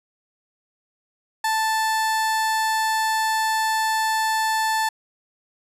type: tone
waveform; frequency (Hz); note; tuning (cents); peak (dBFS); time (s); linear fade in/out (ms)
30% pulse; 880; A5; 0; -17; 1.44-4.89; 5
effects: resampled to 32000 Hz